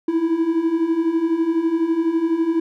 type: beating tone pair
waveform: triangle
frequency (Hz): 319.8 / 331.8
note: D#4 / E4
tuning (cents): +48 / +11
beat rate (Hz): 12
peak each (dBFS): -21 / -16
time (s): 0.08-2.6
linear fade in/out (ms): 5
effects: none